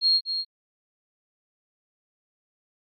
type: tone with echo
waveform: sine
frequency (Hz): 4256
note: C8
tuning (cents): +29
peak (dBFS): -17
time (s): 0.01-0.21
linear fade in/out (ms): 50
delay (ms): 240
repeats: 1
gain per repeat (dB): -8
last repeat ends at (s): 0.45
effects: AAC 48 kbps

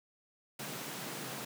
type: high-pass noise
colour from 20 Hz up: pink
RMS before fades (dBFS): -42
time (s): 0.59-1.45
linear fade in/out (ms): 5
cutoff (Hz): 120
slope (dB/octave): 96
effects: none

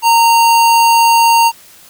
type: tone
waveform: square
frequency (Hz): 924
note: A#5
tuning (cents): -16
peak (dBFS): -7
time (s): 0.02-1.52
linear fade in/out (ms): 50
effects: white hiss -41 dBFS RMS until 1.89 s

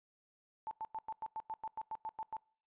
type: tone bursts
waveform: sine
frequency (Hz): 880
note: A5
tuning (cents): 0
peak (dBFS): -38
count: 13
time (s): 0.67-2.367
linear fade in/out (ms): 0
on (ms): 41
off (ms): 97
effects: noise-tail reverb RT60 0.5 s tail -24 dB re dry + resampled to 8000 Hz

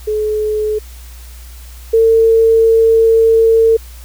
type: tone pair in turn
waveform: sine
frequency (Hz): 427.5 / 451.3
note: A4 / A4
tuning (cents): -50 / +44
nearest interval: minor second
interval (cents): 94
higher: second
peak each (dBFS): -13 / -6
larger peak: second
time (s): 0.07-0.79 / 1.93-3.77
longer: second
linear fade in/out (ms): 10
effects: added 60 Hz sine -31 dBFS peak until 4.04 s + white hiss -41 dBFS RMS until 4.04 s

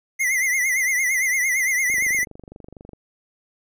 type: tone with vibrato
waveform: square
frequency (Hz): 2052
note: C7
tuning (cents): -34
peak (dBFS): -19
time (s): 0.19-2.25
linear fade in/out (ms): 20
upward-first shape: triangle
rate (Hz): 8.8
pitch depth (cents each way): 110
type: click train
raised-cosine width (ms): 2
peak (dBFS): -27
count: 26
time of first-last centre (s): 1.9-2.933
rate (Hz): 24.2
effects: none

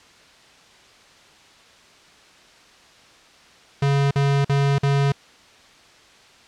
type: tone bursts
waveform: square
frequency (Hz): 140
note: C#3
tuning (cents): +18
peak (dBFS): -17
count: 4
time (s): 3.82-5.121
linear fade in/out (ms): 5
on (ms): 290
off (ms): 47
effects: white hiss -50 dBFS RMS until 6.47 s + low-pass 5000 Hz 12 dB/octave

